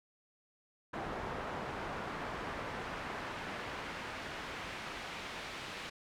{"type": "noise with band-pass filter sweep", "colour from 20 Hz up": "brown", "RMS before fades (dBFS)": -42, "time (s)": [0.93, 5.9], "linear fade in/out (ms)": 10, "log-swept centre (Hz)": [1000, 2900], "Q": 0.81, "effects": []}